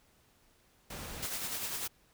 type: noise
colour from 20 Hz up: pink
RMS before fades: -43 dBFS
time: 0.9-1.26 s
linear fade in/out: 5 ms
type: noise with tremolo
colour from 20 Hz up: white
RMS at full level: -36 dBFS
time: 1.22-1.88 s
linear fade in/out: 10 ms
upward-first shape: sine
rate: 10 Hz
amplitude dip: 40%
effects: pink hiss -67 dBFS RMS until 2.13 s